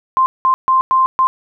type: tone bursts at uneven times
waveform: sine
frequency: 1046.5 Hz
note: C6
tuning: in tune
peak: -9 dBFS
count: 5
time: 0.17-0.26 / 0.45-0.54 / 0.68-0.81 / 0.91-1.06 / 1.19-1.27 s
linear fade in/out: 0 ms
effects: none